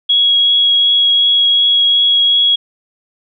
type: tone with vibrato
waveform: sine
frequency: 3322 Hz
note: G#7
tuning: in tune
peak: -8 dBFS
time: 0.09-2.56 s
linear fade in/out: 10 ms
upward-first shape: triangle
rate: 2.7 Hz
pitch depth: 9 cents each way
effects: none